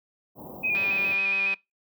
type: band-stop noise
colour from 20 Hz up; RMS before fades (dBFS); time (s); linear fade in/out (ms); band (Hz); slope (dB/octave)
pink; -39; 0.35-1.17; 50; 960 to 15000; 48
type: tone with vibrato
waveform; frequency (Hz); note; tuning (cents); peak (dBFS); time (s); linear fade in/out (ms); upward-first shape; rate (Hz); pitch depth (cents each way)
sine; 2477; D#7; -8; -22; 0.63-1.55; 20; square; 7.2; 31
type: click train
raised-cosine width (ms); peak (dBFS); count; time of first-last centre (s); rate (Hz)
0.3; -22; 155; 0.75-1.54; 195
effects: noise-tail reverb RT60 0.2 s tail -23 dB re dry + high-pass 150 Hz 12 dB/octave